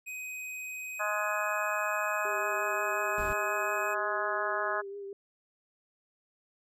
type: tone with pitch glide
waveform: square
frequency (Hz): 2512 to 2529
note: D#7 to D#7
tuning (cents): +16 to +28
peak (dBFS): -38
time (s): 0.06-3.95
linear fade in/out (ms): 20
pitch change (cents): +12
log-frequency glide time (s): 0.54-3.22
type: harmonic tone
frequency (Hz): 209.5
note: G#3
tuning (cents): +15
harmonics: 3 / 4 / 5 / 6 / 7 / 8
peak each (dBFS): -35 / -40 / -36 / -35 / -37 / -36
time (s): 0.99-4.82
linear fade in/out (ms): 20
type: tone with vibrato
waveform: sine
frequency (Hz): 399.5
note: G4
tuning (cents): +33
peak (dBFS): -38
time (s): 2.25-5.13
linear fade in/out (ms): 2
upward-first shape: triangle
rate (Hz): 5.6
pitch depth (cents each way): 34
type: noise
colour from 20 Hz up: brown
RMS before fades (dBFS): -39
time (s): 3.18-3.33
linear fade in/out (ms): 0
effects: none